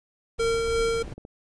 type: noise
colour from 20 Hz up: brown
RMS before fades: -36 dBFS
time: 0.38-1.14 s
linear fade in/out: 10 ms
type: tone with tremolo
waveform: square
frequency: 458.5 Hz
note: A#4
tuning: 29 cents flat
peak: -22 dBFS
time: 0.39-1.03 s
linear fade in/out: 10 ms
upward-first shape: sine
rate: 2.9 Hz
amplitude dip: 30%
type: clicks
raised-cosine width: 2 ms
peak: -28 dBFS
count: 5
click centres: 1.021 / 1.079 / 1.124 / 1.18 / 1.251 s
effects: resampled to 22050 Hz